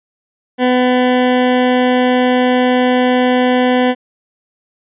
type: tone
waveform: 20% pulse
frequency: 251 Hz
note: B3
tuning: 28 cents sharp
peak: -5 dBFS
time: 0.58-3.95 s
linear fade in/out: 50 ms
effects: resampled to 8000 Hz